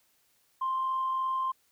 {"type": "tone with amplitude modulation", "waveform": "sine", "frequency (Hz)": 1049, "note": "C6", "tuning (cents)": 4, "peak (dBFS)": -25, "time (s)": [0.61, 1.52], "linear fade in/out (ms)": 10, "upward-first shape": "sine", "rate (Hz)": 43.1, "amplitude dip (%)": 25, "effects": ["tanh soft clip ceiling -23 dBFS", "white hiss -69 dBFS RMS until 1.71 s"]}